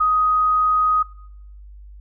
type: tone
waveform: sine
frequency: 1252 Hz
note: D#6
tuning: 10 cents sharp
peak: -14 dBFS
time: 0-1.03 s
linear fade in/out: 10 ms
effects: noise-tail reverb RT60 0.7 s tail -21 dB re dry + added 50 Hz sine -38 dBFS peak until 2 s

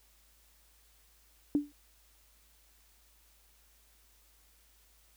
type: tone with exponential decay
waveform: sine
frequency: 291 Hz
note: D4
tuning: 16 cents flat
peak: -21 dBFS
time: 1.55-1.72 s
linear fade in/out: 1 ms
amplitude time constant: 35 ms
effects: added 53 Hz sine -66 dBFS peak until 5.16 s + white hiss -66 dBFS RMS until 5.16 s

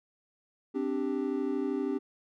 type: chord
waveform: triangle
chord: C suspended second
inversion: none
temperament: just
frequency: 261.6 / 294.3 / 392.4 Hz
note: C4 / D4 / G4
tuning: 0 / +4 / +2 cents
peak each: -31 dBFS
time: 0.74-1.99 s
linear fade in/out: 20 ms
effects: none

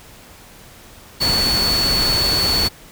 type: tone in noise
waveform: sine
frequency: 4435 Hz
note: C#8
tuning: in tune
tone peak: -16 dBFS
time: 1.2-2.69 s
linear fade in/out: 20 ms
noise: pink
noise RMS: -22 dBFS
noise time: 1.2-2.69 s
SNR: +3 dB
effects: pink hiss -43 dBFS RMS until 2.91 s

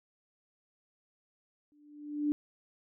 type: tone with exponential growth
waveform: sine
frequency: 295.1 Hz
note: D4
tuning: 8 cents sharp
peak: -24 dBFS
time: 1.72-2.32 s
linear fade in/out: 0 ms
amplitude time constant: 130 ms
effects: none

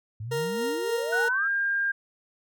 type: exponential sweep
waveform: sine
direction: up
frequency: 102 to 1400 Hz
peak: -32 dBFS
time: 0.2-1.48 s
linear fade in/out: 5 ms
type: tone with tremolo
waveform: 40% pulse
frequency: 466.2 Hz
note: A#4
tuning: in tune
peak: -25 dBFS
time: 0.31-1.29 s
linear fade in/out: 10 ms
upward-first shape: sine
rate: 3.6 Hz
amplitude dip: 30%
type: tone with pitch glide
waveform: sine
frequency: 1480 to 1604.7 Hz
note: F#6 to G6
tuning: 0 to +40 cents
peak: -23 dBFS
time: 1.12-1.92 s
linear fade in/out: 10 ms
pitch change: +140 cents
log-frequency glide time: 1.26-1.43 s
effects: none

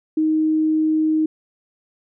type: tone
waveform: sine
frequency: 312.8 Hz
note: D#4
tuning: 9 cents sharp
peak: -15 dBFS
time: 0.17-1.26 s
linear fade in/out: 5 ms
effects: none

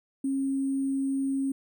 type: tone with sample-and-hold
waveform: sine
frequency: 271.2 Hz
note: C#4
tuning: 38 cents flat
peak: -25 dBFS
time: 0.24-1.52 s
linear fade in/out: 5 ms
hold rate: 8820 Hz
effects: none

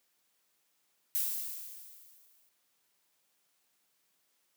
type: noise with exponential decay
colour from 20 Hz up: violet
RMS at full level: -30 dBFS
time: 1.15-2.49 s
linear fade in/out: 0 ms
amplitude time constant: 290 ms
effects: white hiss -75 dBFS RMS until 4.56 s + high-pass 150 Hz 12 dB/octave

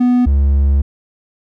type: tone pair in turn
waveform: triangle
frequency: 246.9 / 69.67 Hz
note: B3 / C#2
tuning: 0 / +9 cents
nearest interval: octave + minor seventh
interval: 2191 cents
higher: first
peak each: -7 dBFS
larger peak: neither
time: 0-0.26 / 0.26-0.82 s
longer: second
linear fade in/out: 10 ms
effects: none

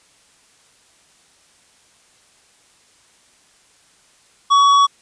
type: tone with hard clipping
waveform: sine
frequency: 1127 Hz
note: C#6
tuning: 28 cents sharp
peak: -11 dBFS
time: 4.5-4.87 s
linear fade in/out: 20 ms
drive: 9 dB
effects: white hiss -54 dBFS RMS until 5.01 s + resampled to 22050 Hz

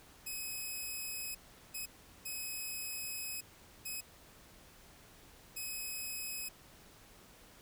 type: tone bursts at uneven times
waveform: 5% pulse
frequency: 2544 Hz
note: D#7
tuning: 38 cents sharp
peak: -30 dBFS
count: 5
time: 0.26-1.35 / 1.74-1.86 / 2.25-3.41 / 3.85-4.01 / 5.56-6.49 s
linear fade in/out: 10 ms
effects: pink hiss -59 dBFS RMS until 7.61 s

